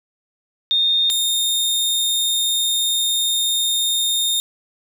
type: tone pair in turn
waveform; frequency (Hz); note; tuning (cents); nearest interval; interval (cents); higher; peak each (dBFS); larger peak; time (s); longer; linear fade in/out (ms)
sine / sawtooth; 3663 / 3663; A#7 / A#7; -31 / -31; unison; 0; neither; -14; neither; 0.71-1.1 / 1.1-4.4; second; 0
effects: 8-bit